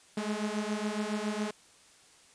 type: beating tone pair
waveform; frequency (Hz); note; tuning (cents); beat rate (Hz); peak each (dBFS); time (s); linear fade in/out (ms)
sawtooth; 207.7 / 214.9; G#3 / A3; 0 / -41; 7.2; -30; 0.17-1.51; 5
effects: white hiss -59 dBFS RMS until 2.34 s + resampled to 22050 Hz